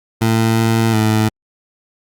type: tone with pitch steps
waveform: 20% pulse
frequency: 112.6 / 113.2 / 109.1 Hz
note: A2 / A2 / A2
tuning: +40 / +50 / -14 cents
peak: -7 dBFS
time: 0.21-1.29 s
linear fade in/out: 10 ms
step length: 360 ms
effects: Opus 48 kbps